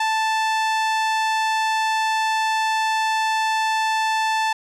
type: tone with low-pass filter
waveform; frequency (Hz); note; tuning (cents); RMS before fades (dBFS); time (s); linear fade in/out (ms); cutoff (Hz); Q
sawtooth; 880; A5; 0; -21; 0-4.53; 5; 7000; 0.53
effects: none